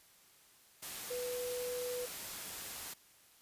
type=tone in noise; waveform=sine; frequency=493.9 Hz; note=B4; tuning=in tune; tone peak=-37 dBFS; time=1.1-2.06 s; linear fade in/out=10 ms; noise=white; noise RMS=-44 dBFS; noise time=0.82-2.94 s; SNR=+4 dB; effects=white hiss -64 dBFS RMS until 3.41 s + resampled to 32000 Hz